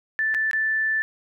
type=tone with dropouts; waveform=sine; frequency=1760 Hz; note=A6; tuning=in tune; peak=-20 dBFS; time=0.19-1.02 s; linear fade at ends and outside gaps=0 ms; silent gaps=0.342-0.347 / 0.512-0.532 s; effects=none